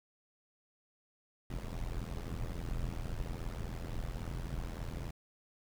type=noise with amplitude modulation; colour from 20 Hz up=brown; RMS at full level=-35 dBFS; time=1.5-5.11 s; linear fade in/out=5 ms; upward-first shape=sine; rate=83.6 Hz; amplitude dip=90%; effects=none